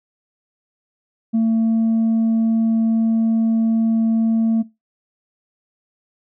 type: tone with tanh clipping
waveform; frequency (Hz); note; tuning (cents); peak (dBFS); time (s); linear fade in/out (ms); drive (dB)
triangle; 225.2; A3; +40; -14; 1.33-4.63; 20; 6
effects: noise-tail reverb RT60 0.2 s tail -18 dB re dry